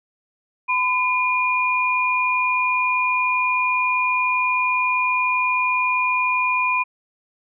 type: tone pair together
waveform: sine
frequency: 1008 / 2425 Hz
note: B5 / D#7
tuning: +35 / -45 cents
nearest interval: octave + minor third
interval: 1520 cents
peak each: -20 dBFS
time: 0.68-6.84 s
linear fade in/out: 20 ms
effects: none